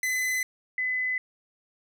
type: tone pair in turn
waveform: 45% pulse / sine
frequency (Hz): 2021 / 2014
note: B6 / B6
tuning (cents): +39 / +33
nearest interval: unison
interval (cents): 6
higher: first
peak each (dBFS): -25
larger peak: neither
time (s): 0.03-0.43 / 0.78-1.18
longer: neither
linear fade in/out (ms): 2
effects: none